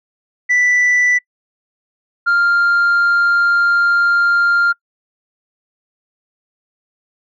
sine tone pair in turn, 1975.5 / 1396.9 Hz, B6 / F6, 0 / 0 cents, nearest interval tritone, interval 600 cents, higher first, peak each -8 dBFS, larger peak neither, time 0.49-1.19 / 2.26-4.73 s, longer second, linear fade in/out 20 ms, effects noise-tail reverb RT60 0.1 s tail -26 dB re dry + tanh soft clip ceiling -9 dBFS

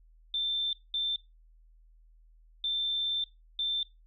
sine tone bursts at uneven times, 3561 Hz, A7, 20 cents sharp, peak -28 dBFS, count 4, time 0.34-0.73 / 0.94-1.16 / 2.64-3.24 / 3.59-3.83 s, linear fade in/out 2 ms, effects noise-tail reverb RT60 0.2 s tail -18 dB re dry + added 40 Hz sine -56 dBFS peak until 4.06 s

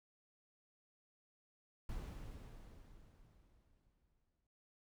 brown noise with exponential decay, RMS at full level -44 dBFS, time 1.89-4.47 s, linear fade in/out 2 ms, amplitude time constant 560 ms, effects none

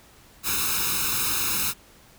white noise with comb filter, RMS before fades -25 dBFS, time 0.43-1.74 s, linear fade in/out 50 ms, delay 0.77 ms, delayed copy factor +0.95, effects pink hiss -53 dBFS RMS until 2.18 s

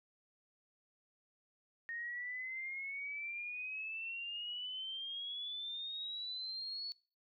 sine exponential sweep, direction up, 1847 to 4435 Hz, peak -40 dBFS, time 1.89-6.92 s, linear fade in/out 0 ms, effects noise-tail reverb RT60 0.4 s tail -23 dB re dry

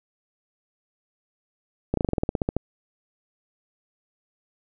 slowing click train, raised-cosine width 2 ms, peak -9 dBFS, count 13, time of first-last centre 1.94-2.566 s, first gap 33 ms, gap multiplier 1.08, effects none

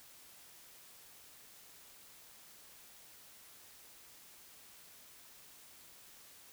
silence, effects white hiss -58 dBFS RMS until 6.52 s

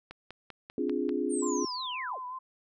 click train, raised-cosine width 0.3 ms, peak -27 dBFS, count 6, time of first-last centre 0.11-1.092 s, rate 5.09 Hz
sine chord, D half-diminished seventh, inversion third, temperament equal, 261.6 / 293.7 / 349.2 / 415.3 Hz, C4 / D4 / F4 / Ab4, 0 / 0 / 0 / 0 cents, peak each -33 dBFS, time 0.78-1.65 s, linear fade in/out 2 ms
sine linear sweep, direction down, 9060 to 311.1 Hz, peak -35 dBFS, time 1.29-2.19 s, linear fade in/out 50 ms
sine tone with vibrato, 1016 Hz, B5, 49 cents sharp, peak -36 dBFS, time 1.42-2.39 s, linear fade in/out 10 ms, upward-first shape sine, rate 5.6 Hz, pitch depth 45 cents each way
effects none

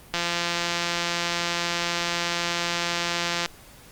click train, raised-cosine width 0.2 ms, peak -8 dBFS, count 572, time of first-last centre 0.14-3.46 s, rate 172 Hz, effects pink hiss -49 dBFS RMS until 3.91 s + Opus 32 kbps

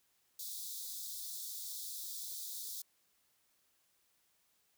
white high-pass noise, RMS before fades -44 dBFS, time 0.39-2.82 s, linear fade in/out 5 ms, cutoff 3500 Hz, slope 96 dB/octave, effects white hiss -75 dBFS RMS until 4.77 s

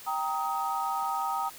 sine chord, Eb major, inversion first, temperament equal with one note detuned, 784 / 932.3 / 1258.2 Hz, G5 / Bb5 / Eb6, 0 / 0 / +19 cents, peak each -32 / -32 / -32 dBFS, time 0.06-1.5 s, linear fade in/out 20 ms, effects white hiss -47 dBFS RMS until 1.58 s

